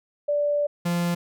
sine / 45% pulse tone pair in turn, 584 / 173.23 Hz, D5 / F3, -10 / -14 cents, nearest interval octave + major sixth, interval 2104 cents, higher first, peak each -20 / -22 dBFS, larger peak first, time 0.28-0.67 / 0.85-1.15 s, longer first, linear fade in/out 10 ms, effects none

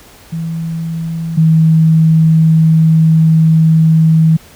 sine tone pair in turn, 164.1 / 160.35 Hz, E3 / E3, -8 / -48 cents, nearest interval unison, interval 40 cents, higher first, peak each -16 / -5 dBFS, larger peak second, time 0.32-1.37 / 1.37-4.37 s, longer second, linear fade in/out 10 ms, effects pink hiss -40 dBFS RMS until 4.55 s

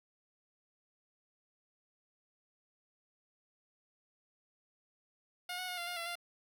10% pulse tone with pitch steps, 717 / 733 / 720 / 693 / 709 / 678 / 696 Hz, F5 / F#5 / F#5 / F5 / F5 / E5 / F5, +45 / -16 / -47 / -14 / +26 / +49 / -6 cents, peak -30 dBFS, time 5.49-6.155 s, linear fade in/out 5 ms, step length 95 ms, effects none

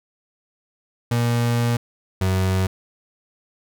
35% pulse tone pair in turn, 118.7 / 94.02 Hz, A#2 / F#2, +32 / +28 cents, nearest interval major third, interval 404 cents, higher first, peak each -16 dBFS, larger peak neither, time 1.11-1.77 / 2.21-2.67 s, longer first, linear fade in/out 5 ms, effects none

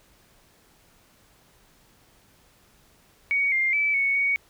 sine tone with pitch steps, 2243 / 2109 / 2308 / 2218 / 2238 Hz, C#7 / C7 / D7 / C#7 / C#7, +20 / +13 / -31 / 0 / +16 cents, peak -20 dBFS, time 3.31-4.36 s, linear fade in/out 0 ms, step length 210 ms, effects pink hiss -59 dBFS RMS until 4.49 s

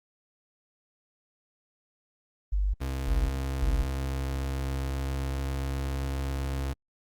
sine tone bursts, 49 Hz, G1, in tune, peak -23 dBFS, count 3, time 2.52-3.84 s, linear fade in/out 10 ms, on 220 ms, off 330 ms
35% pulse tone with pitch glide, 66.7 to 67.71 Hz, C2 to C#2, +34 to -40 cents, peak -27 dBFS, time 2.8-6.74 s, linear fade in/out 20 ms, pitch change +26 cents, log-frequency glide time 3.2-5.85 s
effects Opus 32 kbps

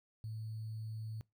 sine tone with sample-and-hold, 110 Hz, A2, in tune, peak -40 dBFS, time 0.24-1.21 s, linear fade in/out 0 ms, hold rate 4410 Hz, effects noise-tail reverb RT60 0.2 s tail -22 dB re dry

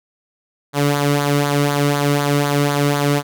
sawtooth tone with flanger, 143.9 Hz, D3, 35 cents flat, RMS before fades -17 dBFS, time 0.73-3.23 s, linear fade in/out 50 ms, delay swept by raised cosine 0.36 to 1.23 ms, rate 4 Hz, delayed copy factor -0.6, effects none

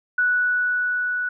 sine tone with level ramp, 1476 Hz, F#6, 5 cents flat, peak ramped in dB -16 to -22 dBFS, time 0.18-1.29 s, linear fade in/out 5 ms, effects none

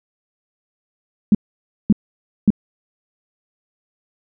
sine tone bursts, 208.3 Hz, G#3, 5 cents sharp, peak -7 dBFS, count 3, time 1.32-2.504 s, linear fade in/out 2 ms, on 28 ms, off 550 ms, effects none

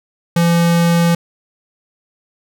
square tone, 170 Hz, F3, 46 cents flat, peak -11 dBFS, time 0.36-1.15 s, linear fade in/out 5 ms, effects none

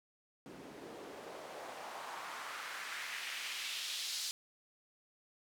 white noise with band-pass filter sweep, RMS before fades -44 dBFS, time 0.46-4.31 s, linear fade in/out 0 ms, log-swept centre 270 to 4800 Hz, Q 1.6, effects none

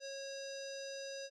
square tone with low-pass filter, 547 Hz, C#5, 23 cents flat, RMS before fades -45 dBFS, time 0-1.3 s, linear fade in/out 50 ms, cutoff 5500 Hz, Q 8.2, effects none

